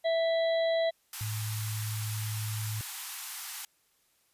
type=harmonic tone; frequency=659.3 Hz; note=E5; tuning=in tune; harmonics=1 / 3 / 5 / 6; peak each=-25 / -38 / -43 / -40 dBFS; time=0.04-0.91 s; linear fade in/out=20 ms
type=high-pass noise; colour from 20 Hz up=white; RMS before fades=-39 dBFS; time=1.13-3.65 s; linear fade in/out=2 ms; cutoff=760 Hz; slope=96 dB/octave
type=tone; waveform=sine; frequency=107.9 Hz; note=A2; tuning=33 cents flat; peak=-32 dBFS; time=1.21-2.81 s; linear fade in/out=0 ms
effects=white hiss -70 dBFS RMS until 4.33 s + resampled to 32000 Hz